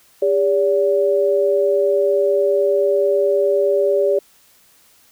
sine tone pair together, 402.4 / 573 Hz, G4 / D5, +45 / -43 cents, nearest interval tritone, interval 612 cents, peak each -16 dBFS, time 0.22-4.19 s, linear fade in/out 5 ms, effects white hiss -53 dBFS RMS until 5.11 s

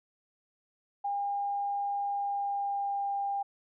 sine tone with pitch glide, 806 to 799.5 Hz, G5 to G5, +48 to +34 cents, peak -29 dBFS, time 1.04-3.43 s, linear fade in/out 10 ms, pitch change -14 cents, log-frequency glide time 2.07-3.12 s, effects none

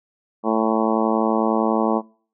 harmonic tone, 111 Hz, A2, 16 cents sharp, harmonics 2 / 3 / 4 / 5 / 6 / 7 / 8 / 9 / 10, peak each -22 / -24 / -25 / -26 / -27 / -27 / -28 / -29 / -29 dBFS, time 0.43-2.02 s, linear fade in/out 50 ms, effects noise-tail reverb RT60 0.5 s tail -26 dB re dry

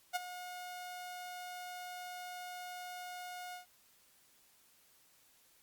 sawtooth tone with ADSR envelope, 721 Hz, F#5, 45 cents flat, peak -27 dBFS, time 0.13-3.66 s, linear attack 27 ms, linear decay 21 ms, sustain -13 dB, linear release 120 ms, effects white hiss -67 dBFS RMS until 5.62 s + Opus 48 kbps

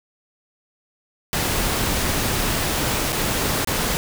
pink noise with dropouts, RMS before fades -22 dBFS, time 1.33-3.97 s, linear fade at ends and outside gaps 0 ms, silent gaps 3.122-3.128 / 3.647-3.673 s, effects none

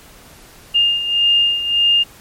sine beating tone pair, 2817 / 2818.7 Hz, F7 / F7, +14 / +15 cents, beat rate 1.7 Hz, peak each -13 / -19 dBFS, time 0.74-2.04 s, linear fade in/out 20 ms, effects pink hiss -43 dBFS RMS until 2.2 s + MP3 64 kbps

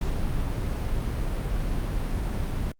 brown noise, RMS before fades -27 dBFS, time 0.01-2.72 s, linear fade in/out 5 ms, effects Opus 48 kbps

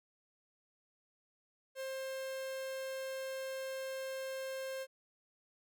45% pulse tone, 530 Hz, C5, 22 cents sharp, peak -39 dBFS, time 1.75-4.87 s, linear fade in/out 50 ms, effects none

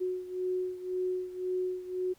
sine beating tone pair, 366.6 / 368.5 Hz, F#4 / F#4, -16 / -7 cents, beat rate 1.9 Hz, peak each -32 / -36 dBFS, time 0-2.14 s, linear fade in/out 20 ms, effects pink hiss -64 dBFS RMS until 2.18 s

